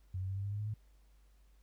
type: tone with pitch steps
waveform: sine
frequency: 92.5 / 94.5 / 96.54 / 98.62 / 100.76 / 102.93 / 105.16 / 107.43 Hz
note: F#2 / F#2 / G2 / G2 / G2 / G#2 / G#2 / A2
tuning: 0 / +37 / -26 / +11 / +48 / -15 / +22 / -41 cents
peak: -35 dBFS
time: 0.14-0.74 s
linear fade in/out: 5 ms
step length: 75 ms
effects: added 50 Hz sine -61 dBFS peak until 1.62 s + pink hiss -75 dBFS RMS until 1.62 s